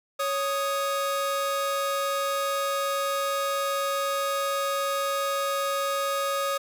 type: tone pair together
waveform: 45% pulse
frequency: 554.4 / 1244.5 Hz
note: C#5 / D#6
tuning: 0 / 0 cents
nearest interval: octave + major second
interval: 1400 cents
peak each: -28 dBFS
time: 0.19-6.58 s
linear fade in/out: 10 ms
effects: none